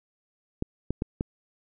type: clicks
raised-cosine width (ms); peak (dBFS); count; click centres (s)
3; -14; 4; 0.624 / 0.906 / 1.021 / 1.209
effects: none